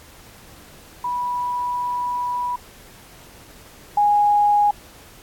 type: tone pair in turn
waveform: sine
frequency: 980 / 825.9 Hz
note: B5 / G#5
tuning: -14 / -10 cents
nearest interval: minor third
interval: 296 cents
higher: first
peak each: -21 / -13 dBFS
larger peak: second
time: 1.04-2.56 / 3.97-4.71 s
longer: first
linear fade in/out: 5 ms
effects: pink hiss -46 dBFS RMS until 5.22 s + AAC 64 kbps